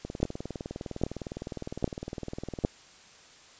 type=two click trains; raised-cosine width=2 ms; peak=-22 / -10 dBFS; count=52 / 4; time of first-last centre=0.05-2.639 / 0.23-2.649 s; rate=19.7 / 1.24 Hz; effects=white hiss -54 dBFS RMS until 3.59 s + resampled to 16000 Hz